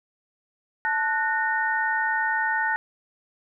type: tone cluster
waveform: sine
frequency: 878 / 1476 / 1835 Hz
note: A5 / F#6 / A#6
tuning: -4 / -5 / -28 cents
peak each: -26 dBFS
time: 0.85-2.76 s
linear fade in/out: 0 ms
effects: none